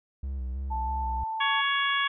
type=tone with vibrato; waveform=triangle; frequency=65.41 Hz; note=C2; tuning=in tune; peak=-28 dBFS; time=0.23-1.24 s; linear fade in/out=5 ms; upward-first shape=square; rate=3.1 Hz; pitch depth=53 cents each way
type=tone with pitch glide; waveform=sine; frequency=880 to 885.6 Hz; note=A5 to A5; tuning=0 to +11 cents; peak=-29 dBFS; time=0.7-1.62 s; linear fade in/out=20 ms; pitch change=+11 cents; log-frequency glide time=0.96-1.09 s
type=harmonic tone; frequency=559 Hz; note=C#5; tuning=14 cents sharp; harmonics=2 / 3 / 4 / 5 / 6; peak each=-28 / -28 / -32 / -34 / -31 dBFS; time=1.4-2.08 s; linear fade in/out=10 ms
effects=none